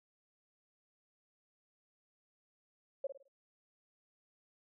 sine tone with echo, 548 Hz, C#5, 20 cents flat, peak -33 dBFS, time 3.04-3.07 s, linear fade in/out 5 ms, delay 53 ms, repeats 4, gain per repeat -9 dB, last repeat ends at 3.282 s, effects none

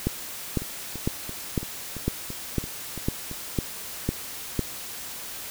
two click trains, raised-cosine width 3 ms, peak -10 / -22 dBFS, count 10 / 9, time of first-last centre 0.07-4.593 / 0.62-3.314 s, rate 1.99 / 2.97 Hz, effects white hiss -37 dBFS RMS until 5.5 s

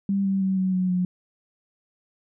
sine tone with pitch steps, 197.3 / 193.91 / 190.58 / 187.31 / 184.09 / 180.92 Hz, G3 / G3 / G3 / F#3 / F#3 / F#3, +11 / -19 / -49 / +22 / -9 / -39 cents, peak -20 dBFS, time 0.09-1.05 s, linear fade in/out 2 ms, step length 160 ms, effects none

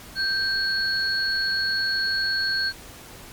sine tone pair together, 1568 / 4351 Hz, G6 / C#8, 0 / -33 cents, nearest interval octave + tritone, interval 1767 cents, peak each -24 dBFS, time 0.15-2.73 s, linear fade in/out 50 ms, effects pink hiss -43 dBFS RMS until 3.32 s + MP3 96 kbps

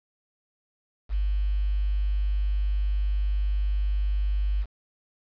sine tone with quantisation, 50 Hz, G1, 35 cents sharp, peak -22 dBFS, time 1.09-4.66 s, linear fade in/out 50 ms, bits 8, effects resampled to 11025 Hz

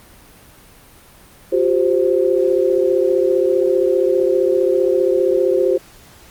sine chord, F suspended second, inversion none, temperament equal with one note detuned, 356.8 / 392 / 523.3 Hz, F4 / G4 / C5, +37 / 0 / 0 cents, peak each -17 dBFS, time 1.52-5.78 s, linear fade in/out 10 ms, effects pink hiss -45 dBFS RMS until 6.3 s + Opus 32 kbps

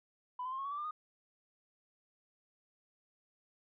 sine tone with pitch steps, 996 / 1027 / 1058.9 / 1091.8 / 1125.7 / 1160.7 / 1196.8 / 1234 Hz, B5 / C6 / C6 / C#6 / C#6 / D6 / D6 / D#6, +14 / -33 / +20 / -27 / +26 / -21 / +32 / -15 cents, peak -36 dBFS, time 0.39-0.91 s, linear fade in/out 5 ms, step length 65 ms, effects tanh soft clip ceiling -32 dBFS

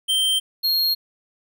square tone pair in turn, 3136 / 4256 Hz, G7 / C8, 0 / +29 cents, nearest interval perfect fourth, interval 529 cents, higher second, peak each -18 dBFS, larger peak neither, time 0.08-0.4 / 0.63-0.95 s, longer neither, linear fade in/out 20 ms, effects none

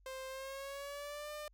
sawtooth tone with pitch glide, 525 to 599.6 Hz, C5 to D5, +6 to +36 cents, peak -39 dBFS, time 0.06-1.48 s, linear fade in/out 2 ms, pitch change +230 cents, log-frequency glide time 0.28-1.32 s, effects added 47 Hz sine -63 dBFS peak until 1.53 s

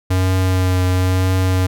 square tone with vibrato, 92.5 Hz, F#2, in tune, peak -14 dBFS, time 0.1-1.67 s, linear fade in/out 10 ms, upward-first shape triangle, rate 1 Hz, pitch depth 19 cents each way, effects none

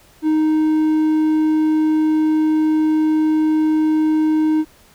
triangle tone, 311.1 Hz, D#4, in tune, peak -11 dBFS, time 0.22-4.65 s, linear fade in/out 50 ms, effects pink hiss -50 dBFS RMS until 4.94 s

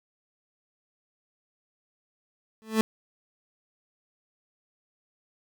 30% pulse tone with exponential growth, 220 Hz, A3, in tune, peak -14 dBFS, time 2.62-2.81 s, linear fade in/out 0 ms, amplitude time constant 41 ms, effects none

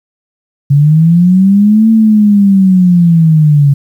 sine linear two-way sweep, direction up then down, 138.59 to 224.8 to 138.59 Hz, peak -3 dBFS, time 0.7-3.74 s, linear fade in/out 10 ms, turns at 1.9 s, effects 7-bit

